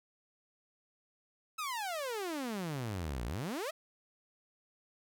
sawtooth exponential two-way sweep, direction down then up, 1318.5 to 54.8 to 673 Hz, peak -32 dBFS, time 1.58-3.71 s, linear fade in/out 10 ms, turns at 3.25 s, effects none

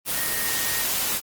sine tone in noise, 1859 Hz, A#6, 5 cents flat, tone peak -32 dBFS, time 0.13-0.86 s, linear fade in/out 50 ms, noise white, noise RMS -25 dBFS, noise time 0.05-1.21 s, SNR -10 dB, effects Opus 24 kbps

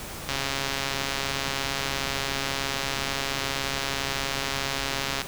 click train, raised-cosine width 0.2 ms, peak -10 dBFS, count 676, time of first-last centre 0.29-5.217 s, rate 137 Hz, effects pink hiss -37 dBFS RMS until 5.27 s

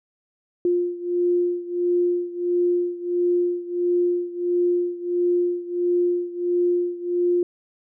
sine beating tone pair, 351.7 / 353.2 Hz, F4 / F4, +12 / +20 cents, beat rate 1.5 Hz, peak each -21 / -24 dBFS, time 0.65-7.43 s, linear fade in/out 2 ms, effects none

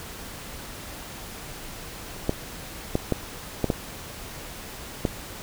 clicks, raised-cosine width 2 ms, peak -8 dBFS, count 6, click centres 2.294 / 2.954 / 3.123 / 3.643 / 3.702 / 5.052 s, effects pink hiss -39 dBFS RMS until 5.42 s

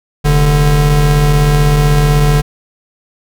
square tone pair together, 43.59 / 146.83 Hz, F1 / D3, -3 / 0 cents, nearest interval octave + major sixth, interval 2103 cents, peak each -12 / -10 dBFS, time 0.24-2.42 s, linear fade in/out 20 ms, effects none

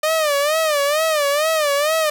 sawtooth tone with vibrato, 603 Hz, D5, 46 cents sharp, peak -12 dBFS, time 0.03-2.1 s, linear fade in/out 5 ms, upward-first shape sine, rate 2.2 Hz, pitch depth 120 cents each way, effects 8-bit

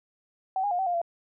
sine tone with pitch steps, 760 / 817 / 711 / 765 / 704 / 682 Hz, F#5 / G#5 / F5 / G5 / F5 / F5, +46 / -29 / +31 / -42 / +14 / -41 cents, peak -24 dBFS, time 0.56-1.016 s, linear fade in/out 2 ms, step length 76 ms, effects none

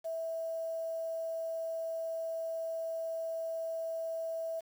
sine tone with quantisation, 654 Hz, E5, 14 cents flat, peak -34 dBFS, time 0.04-4.61 s, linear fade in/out 20 ms, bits 9, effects none

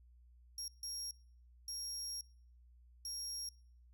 30% pulse tone bursts at uneven times, 5588 Hz, F8, in tune, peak -37 dBFS, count 4, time 0.58-0.68 / 0.83-1.11 / 1.68-2.21 / 3.05-3.49 s, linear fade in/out 2 ms, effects noise-tail reverb RT60 0.6 s tail -26 dB re dry + added 60 Hz sine -60 dBFS peak until 3.93 s

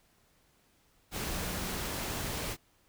sine tone in noise, 183.4 Hz, F#3, 15 cents flat, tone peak -43 dBFS, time 1.32-1.77 s, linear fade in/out 50 ms, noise pink, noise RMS -36 dBFS, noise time 1.11-2.57 s, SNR -10 dB, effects pink hiss -68 dBFS RMS until 2.88 s

